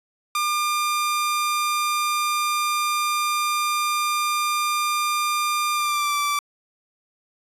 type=tone with pitch glide; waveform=sawtooth; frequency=1200 to 1166.5 Hz; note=D6 to D6; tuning=+37 to -12 cents; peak=-17 dBFS; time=0.35-6.39 s; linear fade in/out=2 ms; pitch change=-49 cents; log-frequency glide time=5.74-6.19 s; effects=resampled to 32000 Hz